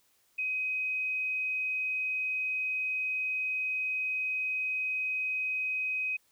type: tone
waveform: sine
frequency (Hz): 2520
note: D#7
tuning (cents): +21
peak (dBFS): -29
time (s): 0.38-6.17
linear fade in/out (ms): 10
effects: white hiss -69 dBFS RMS until 6.31 s